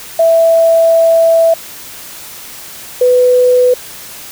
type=tone pair in turn; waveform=sine; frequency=660 / 498.2 Hz; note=E5 / B4; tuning=+2 / +15 cents; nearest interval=perfect fourth; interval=487 cents; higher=first; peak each=-5 dBFS; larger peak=neither; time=0.19-1.54 / 3.01-3.74 s; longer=first; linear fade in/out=5 ms; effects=white hiss -30 dBFS RMS until 4.31 s